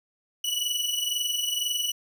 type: tone pair together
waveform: sawtooth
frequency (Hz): 2938 / 2960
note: F#7 / F#7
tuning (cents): -13 / 0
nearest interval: unison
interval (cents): 13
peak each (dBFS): -25 / -26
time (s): 0.44-1.92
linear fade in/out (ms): 5
effects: none